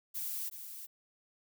violet noise with echo, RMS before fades -38 dBFS, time 0.14-0.5 s, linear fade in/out 20 ms, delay 370 ms, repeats 1, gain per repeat -8 dB, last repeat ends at 0.87 s, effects none

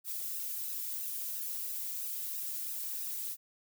violet noise with flanger, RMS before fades -38 dBFS, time 0.04-3.37 s, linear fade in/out 50 ms, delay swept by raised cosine 0.89 to 3.29 ms, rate 3 Hz, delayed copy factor -1, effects none

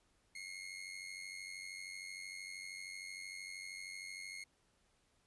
sawtooth tone with amplitude modulation, 2151 Hz, C7, 47 cents sharp, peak -39 dBFS, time 0.35-4.44 s, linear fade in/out 5 ms, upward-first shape sine, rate 93 Hz, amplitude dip 70%, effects pink hiss -75 dBFS RMS until 5.26 s + resampled to 24000 Hz

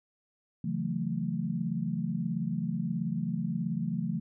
sine chord, F# minor seventh, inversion second, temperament just, 138.75 / 166.5 / 185 / 222 Hz, C#3 / E3 / F#3 / A3, +2 / +18 / 0 / +16 cents, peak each -37 / -33 / -35 / -34 dBFS, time 0.64-4.2 s, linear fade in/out 5 ms, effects none

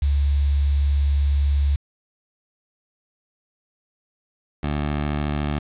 sine / 15% pulse tone pair in turn, 70.9 / 73.73 Hz, C#2 / D2, +40 / +7 cents, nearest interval minor second, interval 67 cents, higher second, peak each -16 dBFS, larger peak neither, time 0.02-1.76 / 4.63-5.59 s, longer first, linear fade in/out 5 ms, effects resampled to 8000 Hz + 7-bit

